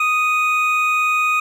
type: tone pair together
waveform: triangle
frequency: 1244.5 / 2489 Hz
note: D#6 / D#7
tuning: 0 / 0 cents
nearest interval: octave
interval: 1200 cents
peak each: -16 dBFS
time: 0-1.4 s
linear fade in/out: 5 ms
effects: none